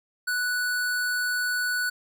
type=tone; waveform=square; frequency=1480 Hz; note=F#6; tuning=in tune; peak=-25 dBFS; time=0.27-1.9 s; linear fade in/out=10 ms; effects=none